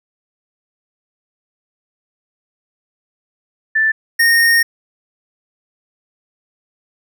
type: tone pair in turn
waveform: sine / square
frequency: 1764 / 1848 Hz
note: A6 / A#6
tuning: +4 / -16 cents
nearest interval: minor second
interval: 80 cents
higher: second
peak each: -11 / -10 dBFS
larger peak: second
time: 3.75-3.92 / 4.19-4.63 s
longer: second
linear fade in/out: 10 ms
effects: none